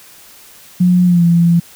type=tone with pitch glide; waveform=sine; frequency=179.4 to 170.31 Hz; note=F3 to F3; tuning=+47 to -43 cents; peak=-7 dBFS; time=0.8-1.6 s; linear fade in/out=10 ms; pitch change=-90 cents; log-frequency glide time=1.05-1.24 s; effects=white hiss -41 dBFS RMS until 1.75 s